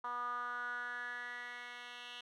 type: tone with band-pass filter sweep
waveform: 10% pulse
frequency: 243.3 Hz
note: B3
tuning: 26 cents flat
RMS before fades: -43 dBFS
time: 0.04-2.21 s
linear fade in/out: 5 ms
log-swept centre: 1100 to 2800 Hz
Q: 6.3
effects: none